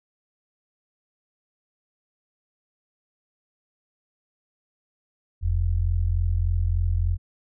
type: tone pair together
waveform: sine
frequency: 43.4 / 86.8 Hz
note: F1 / F2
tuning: -10 / -10 cents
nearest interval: octave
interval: 1200 cents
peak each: -23 / -22 dBFS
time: 5.41-7.18 s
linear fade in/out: 50 ms
effects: none

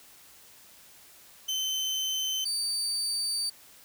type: tone pair in turn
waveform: 30% pulse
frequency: 3071 / 4612 Hz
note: G7 / D8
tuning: -36 / -32 cents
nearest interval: perfect fifth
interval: 704 cents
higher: second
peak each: -25 dBFS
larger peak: neither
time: 1.48-2.45 / 2.45-3.5 s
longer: second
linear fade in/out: 10 ms
effects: white hiss -54 dBFS RMS until 3.84 s

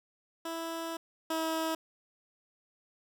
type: tone pair in turn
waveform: 15% pulse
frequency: 329.6 / 322.1 Hz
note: E4 / E4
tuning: 0 / -40 cents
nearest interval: unison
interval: 40 cents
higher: first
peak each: -29 / -24 dBFS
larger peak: second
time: 0.45-0.97 / 1.3-1.75 s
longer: first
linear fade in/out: 5 ms
effects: none

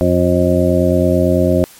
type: harmonic tone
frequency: 89 Hz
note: F2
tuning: 33 cents sharp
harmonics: 1 / 2 / 3 / 4 / 6 / 7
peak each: -17 / -17 / -17 / -17 / -17 / -17 dBFS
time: 0.01-1.64 s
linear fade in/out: 0 ms
effects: white hiss -41 dBFS RMS until 1.79 s + MP3 64 kbps

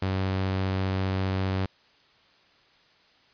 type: tone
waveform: sawtooth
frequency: 95 Hz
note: F#2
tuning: 46 cents sharp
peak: -21 dBFS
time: 0.02-1.66 s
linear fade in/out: 5 ms
effects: white hiss -60 dBFS RMS until 3.33 s + resampled to 11025 Hz

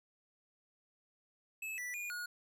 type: tone with pitch steps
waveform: square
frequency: 2602 / 1967 / 2432 / 1446 Hz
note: E7 / B6 / D#7 / F#6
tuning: -23 / -7 / -40 / -40 cents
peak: -40 dBFS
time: 1.62-2.26 s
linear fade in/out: 5 ms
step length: 160 ms
effects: none

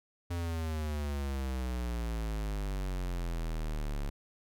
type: exponential sweep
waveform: square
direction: down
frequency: 87.31 to 34.96 Hz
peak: -33 dBFS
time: 0.3-4.1 s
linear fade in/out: 10 ms
effects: none

